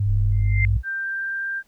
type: tone with vibrato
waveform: sine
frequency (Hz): 100.8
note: G2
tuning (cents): +49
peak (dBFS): -18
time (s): 0-0.77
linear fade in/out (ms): 5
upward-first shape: sine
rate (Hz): 18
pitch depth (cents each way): 16
type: linear sweep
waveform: sine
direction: up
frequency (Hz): 32.7 to 62.1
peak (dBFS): -20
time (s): 0.05-0.83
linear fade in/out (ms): 50
type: tone with exponential growth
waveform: sine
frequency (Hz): 2092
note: C7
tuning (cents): -1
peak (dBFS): -18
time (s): 0.32-0.65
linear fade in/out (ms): 1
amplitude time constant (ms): 70
type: tone with pitch glide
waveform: sine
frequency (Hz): 1575 to 1585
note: G6 to G6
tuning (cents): +8 to +19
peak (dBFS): -24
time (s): 0.83-1.63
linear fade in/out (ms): 50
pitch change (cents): +11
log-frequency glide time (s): 0.97-1.48
effects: pink hiss -63 dBFS RMS until 1.67 s